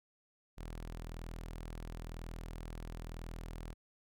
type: tone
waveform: sawtooth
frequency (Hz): 41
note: E1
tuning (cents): -9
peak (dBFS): -39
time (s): 0.57-3.74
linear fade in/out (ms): 20
effects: none